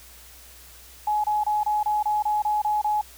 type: tone bursts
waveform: sine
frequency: 843 Hz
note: G#5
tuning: 26 cents sharp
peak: -20 dBFS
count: 10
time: 1.07-3.013 s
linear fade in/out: 5 ms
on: 170 ms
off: 27 ms
effects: added 61 Hz sine -51 dBFS peak until 3.17 s + white hiss -48 dBFS RMS until 3.17 s